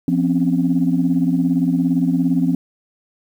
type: tone cluster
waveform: sine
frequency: 172.3 / 255.5 / 272.9 Hz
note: F3 / C4 / C#4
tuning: -23 / -41 / -27 cents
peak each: -18 dBFS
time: 0.08-2.55 s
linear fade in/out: 2 ms
effects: tanh soft clip ceiling -6 dBFS + 8-bit